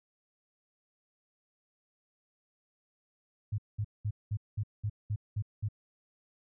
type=tone bursts; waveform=sine; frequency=105 Hz; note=G#2; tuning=19 cents sharp; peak=-29 dBFS; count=9; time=3.52-5.687 s; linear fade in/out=10 ms; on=63 ms; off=200 ms; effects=none